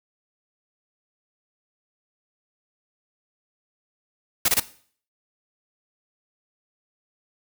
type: noise bursts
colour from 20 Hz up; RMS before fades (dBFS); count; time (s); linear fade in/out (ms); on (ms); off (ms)
white; -19; 3; 4.45-4.6; 5; 34; 24
effects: noise-tail reverb RT60 0.5 s tail -17 dB re dry